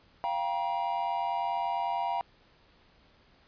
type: tone cluster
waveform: triangle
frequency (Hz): 694 / 783 / 952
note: F5 / G5 / A#5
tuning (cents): -11 / -2 / +36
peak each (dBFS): -32 / -31 / -30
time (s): 0.24-2.21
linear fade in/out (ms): 0
effects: pink hiss -62 dBFS RMS until 3.47 s + resampled to 11025 Hz

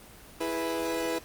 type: chord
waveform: 30% pulse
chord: E major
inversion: none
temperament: equal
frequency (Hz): 329.6 / 415.3 / 493.9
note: E4 / G#4 / B4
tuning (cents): 0 / 0 / 0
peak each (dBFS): -29 / -35 / -29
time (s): 0.4-1.19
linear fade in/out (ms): 10
effects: pink hiss -50 dBFS RMS until 1.24 s + Opus 24 kbps

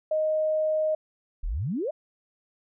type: tone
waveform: sine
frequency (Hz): 622.3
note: D#5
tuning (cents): 0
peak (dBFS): -22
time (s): 0.11-0.95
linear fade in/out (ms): 5
type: exponential sweep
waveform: sine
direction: up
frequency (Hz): 31.33 to 659.3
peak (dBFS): -26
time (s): 1.43-1.91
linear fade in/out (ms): 10
effects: none

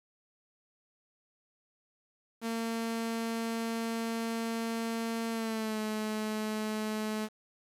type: tone with pitch glide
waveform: sawtooth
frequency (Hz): 228.2 to 215.4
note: A#3 to A3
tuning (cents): -37 to -37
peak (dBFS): -28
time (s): 2.41-7.29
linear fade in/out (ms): 50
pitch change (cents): -100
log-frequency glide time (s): 5.31-5.79
effects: resampled to 32000 Hz + 9-bit

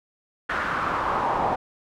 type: noise with band-pass filter sweep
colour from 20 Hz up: brown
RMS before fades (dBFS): -25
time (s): 0.49-1.56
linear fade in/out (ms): 10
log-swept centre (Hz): 1500 to 820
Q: 3.3
effects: none

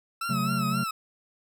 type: tone with vibrato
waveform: 40% pulse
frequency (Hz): 1320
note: E6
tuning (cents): +2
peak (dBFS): -28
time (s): 0.21-0.91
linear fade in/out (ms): 5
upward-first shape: sine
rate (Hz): 3.8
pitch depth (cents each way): 81
type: chord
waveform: triangle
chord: F# minor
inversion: second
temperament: equal with one note detuned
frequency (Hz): 135.35 / 185 / 220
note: C#3 / F#3 / A3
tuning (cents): -41 / 0 / 0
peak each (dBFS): -28 / -28 / -28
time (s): 0.29-0.84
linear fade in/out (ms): 10
effects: none

